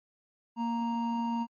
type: tone pair together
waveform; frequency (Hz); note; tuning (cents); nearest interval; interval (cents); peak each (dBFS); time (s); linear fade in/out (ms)
triangle; 233.1 / 932.4; A#3 / A#5; 0 / 0; 2 octaves; 2400; -28 / -31; 0.56-1.47; 50
effects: MP3 32 kbps

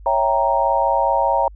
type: chord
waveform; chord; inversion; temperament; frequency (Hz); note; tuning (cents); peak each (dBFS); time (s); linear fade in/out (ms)
sine; C# diminished seventh; none; equal; 554.4 / 659.3 / 784 / 932.3; C#5 / E5 / G5 / Bb5; 0 / 0 / 0 / 0; -21 / -22 / -21 / -18; 0.06-1.48; 2
effects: added 50 Hz sine -37 dBFS peak until 1.55 s

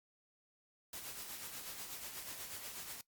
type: noise with tremolo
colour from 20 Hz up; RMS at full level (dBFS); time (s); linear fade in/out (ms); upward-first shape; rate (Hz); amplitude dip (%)
white; -45; 0.93-3.01; 2; sine; 8.2; 45
effects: noise-tail reverb RT60 0.1 s tail -19 dB re dry + Opus 48 kbps

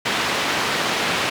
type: band-pass noise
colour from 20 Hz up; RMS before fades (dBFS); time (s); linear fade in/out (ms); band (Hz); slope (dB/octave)
white; -22; 0.05-1.3; 10; 130 to 2900; 12
effects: none

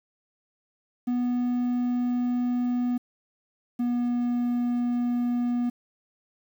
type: tone pair in turn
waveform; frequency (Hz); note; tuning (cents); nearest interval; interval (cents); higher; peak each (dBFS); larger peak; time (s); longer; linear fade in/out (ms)
triangle; 245.4 / 242.3; B3 / B3; -11 / -33; unison; 22; first; -21; neither; 1.07-2.98 / 3.79-5.7; neither; 10
effects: 9-bit

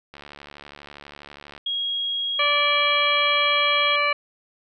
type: click train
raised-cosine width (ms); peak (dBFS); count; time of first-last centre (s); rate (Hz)
0.3; -24; 105; 0.14-1.578; 72.3
type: tone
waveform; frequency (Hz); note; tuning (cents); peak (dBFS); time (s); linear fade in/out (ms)
sine; 3287; G#7; -19; -23; 1.66-3.96; 5
type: harmonic tone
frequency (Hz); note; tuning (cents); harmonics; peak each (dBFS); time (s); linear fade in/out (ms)
582; D5; -16; 1 / 2 / 3 / 4 / 5 / 7; -27 / -23 / -30 / -22 / -30 / -34; 2.39-4.13; 5
effects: none

